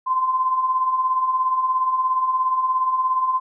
sine beating tone pair, 1018 / 1035 Hz, C6 / C6, -48 / -19 cents, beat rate 17 Hz, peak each -27 / -18 dBFS, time 0.06-3.4 s, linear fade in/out 20 ms, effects none

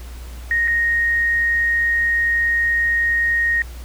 sine tone with dropouts, 1864.7 Hz, A#6, in tune, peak -15 dBFS, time 0.51-3.62 s, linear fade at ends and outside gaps 1 ms, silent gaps 0.676-0.68 s, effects added 60 Hz sine -31 dBFS peak until 3.84 s + pink hiss -43 dBFS RMS until 3.84 s

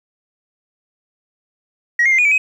sine tone with pitch steps, 1904 / 2131 / 2087 / 2454 / 2304 / 2528 Hz, A#6 / C7 / C7 / D#7 / D7 / D#7, +36 / +31 / -5 / -25 / -34 / +27 cents, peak -9 dBFS, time 1.99-2.38 s, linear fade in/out 5 ms, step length 65 ms, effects tanh soft clip ceiling -8 dBFS + 8-bit

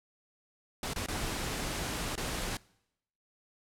pink noise with dropouts, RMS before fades -35 dBFS, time 0.83-2.57 s, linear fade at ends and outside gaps 2 ms, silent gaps 0.935-0.96 / 1.062-1.084 / 2.155-2.177 s, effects noise-tail reverb RT60 0.8 s tail -23 dB re dry + low-pass 11000 Hz 12 dB/octave

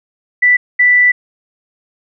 sine tone bursts at uneven times, 1975.5 Hz, B6, in tune, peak -6 dBFS, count 2, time 0.42-0.57 / 0.79-1.12 s, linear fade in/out 10 ms, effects none

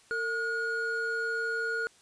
triangle tone pair together, 453.2 / 1438.8 Hz, A#4 / F#6, -49 / -49 cents, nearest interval octave + minor sixth, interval 2000 cents, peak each -33 / -28 dBFS, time 0.11-1.87 s, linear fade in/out 0 ms, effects white hiss -60 dBFS RMS until 2.01 s + resampled to 22050 Hz

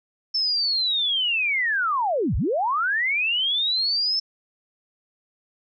sine linear two-way sweep, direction down then up, 5330 to 41.32 to 5330 Hz, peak -20 dBFS, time 0.34-4.2 s, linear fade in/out 10 ms, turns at 2.36 s, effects none

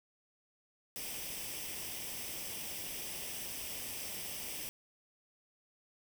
white noise with comb filter, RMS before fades -42 dBFS, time 0.96-4.69 s, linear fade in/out 0 ms, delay 0.36 ms, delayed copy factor +0.6, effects none

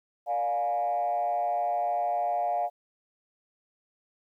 sine tone with frequency modulation, 709 Hz, F5, 26 cents sharp, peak -24 dBFS, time 0.26-2.7 s, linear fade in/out 50 ms, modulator 123 Hz, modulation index 0.79, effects tanh soft clip ceiling -20 dBFS + 11-bit

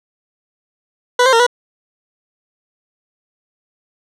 20% pulse tone with pitch steps, 493.5 / 525 / 459.3 / 488.2 Hz, B4 / C5 / A#4 / B4, -1 / +6 / -26 / -20 cents, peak -4 dBFS, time 1.19-1.466 s, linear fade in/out 5 ms, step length 69 ms, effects low-pass 7000 Hz 12 dB/octave

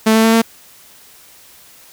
sawtooth tone with pitch steps, 220 / 222.4 / 224.9 / 227.4 Hz, A3 / A3 / A3 / A#3, 0 / +19 / +38 / -43 cents, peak -5 dBFS, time 0.06-0.42 s, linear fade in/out 10 ms, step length 90 ms, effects white hiss -44 dBFS RMS until 1.92 s

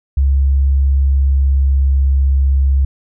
sine tone with pitch glide, 68.4 to 67.93 Hz, C#2 to C#2, -23 to -34 cents, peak -9 dBFS, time 0.17-2.85 s, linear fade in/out 5 ms, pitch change -11 cents, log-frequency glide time 0.89-1.95 s, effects none

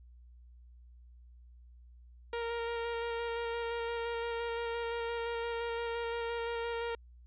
sawtooth tone with vibrato, 466.2 Hz, A#4, in tune, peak -30 dBFS, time 2.33-6.95 s, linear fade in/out 2 ms, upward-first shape square, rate 5.8 Hz, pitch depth 11 cents each way, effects added 60 Hz sine -53 dBFS peak until 7.26 s + resampled to 8000 Hz

